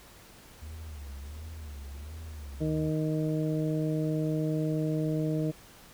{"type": "tone with vibrato", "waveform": "triangle", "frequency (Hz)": 74.1, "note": "D2", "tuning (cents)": 16, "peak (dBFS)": -37, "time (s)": [0.61, 2.91], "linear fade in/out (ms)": 20, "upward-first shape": "sine", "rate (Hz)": 1.4, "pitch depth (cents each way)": 140}
{"type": "harmonic tone", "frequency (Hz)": 155.56, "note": "D#3", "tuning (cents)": 0, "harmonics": [1, 2, 3, 4], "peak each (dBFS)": [-29, -31, -36, -38], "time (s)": [2.6, 5.52], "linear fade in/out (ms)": 20}
{"effects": ["pink hiss -53 dBFS RMS until 5.93 s"]}